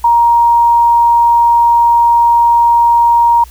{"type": "tone", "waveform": "sine", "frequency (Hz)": 940, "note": "A#5", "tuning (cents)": 14, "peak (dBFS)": -5, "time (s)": [0.04, 3.44], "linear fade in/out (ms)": 5, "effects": ["added 60 Hz sine -33 dBFS peak until 3.5 s", "white hiss -42 dBFS RMS until 3.5 s"]}